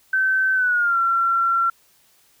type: tone with pitch glide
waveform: sine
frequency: 1538 to 1362.3 Hz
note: G6 to F6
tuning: -33 to -43 cents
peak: -16 dBFS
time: 0.13-1.7 s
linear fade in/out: 5 ms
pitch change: -210 cents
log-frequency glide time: 0.54-0.98 s
effects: white hiss -58 dBFS RMS until 2.4 s